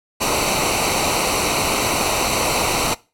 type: noise with comb filter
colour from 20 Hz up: pink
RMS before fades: -19 dBFS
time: 0.2-2.95 s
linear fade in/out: 20 ms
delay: 0.59 ms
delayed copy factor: -0.7
effects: noise-tail reverb RT60 0.3 s tail -21 dB re dry + low-pass 12000 Hz 12 dB/octave